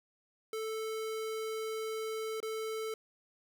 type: tone with dropouts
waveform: square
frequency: 440 Hz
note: A4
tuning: in tune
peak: -36 dBFS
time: 0.53-2.94 s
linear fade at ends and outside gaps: 2 ms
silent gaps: 2.403-2.428 s
effects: none